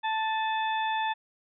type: harmonic tone with a mistuned harmonic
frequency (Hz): 880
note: A5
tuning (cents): 0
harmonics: 1 / 2 / 3 / 4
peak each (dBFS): -27 / -34 / -39 / -38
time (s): 0.03-1.14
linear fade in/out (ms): 20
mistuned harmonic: 3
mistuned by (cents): -45
effects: none